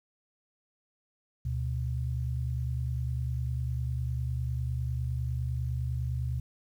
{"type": "tone pair together", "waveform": "sine", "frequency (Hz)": [73.56, 123.47], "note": ["D2", "B2"], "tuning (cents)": [3, 0], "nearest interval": "major sixth", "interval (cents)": 897, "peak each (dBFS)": [-32, -31], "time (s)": [1.45, 6.4], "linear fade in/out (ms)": 5, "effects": ["10-bit"]}